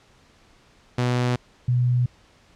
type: tone pair in turn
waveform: sawtooth / sine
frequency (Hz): 123.47 / 123.47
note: B2 / B2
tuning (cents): 0 / 0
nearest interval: unison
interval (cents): 0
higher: neither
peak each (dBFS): -16 / -17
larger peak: first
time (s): 0.98-1.36 / 1.68-2.06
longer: neither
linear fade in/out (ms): 5
effects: pink hiss -56 dBFS RMS until 2.55 s + low-pass 6000 Hz 12 dB/octave